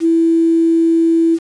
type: tone with quantisation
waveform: sine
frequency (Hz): 330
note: E4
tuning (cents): +2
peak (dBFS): -9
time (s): 0-1.39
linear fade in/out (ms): 50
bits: 6
effects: resampled to 22050 Hz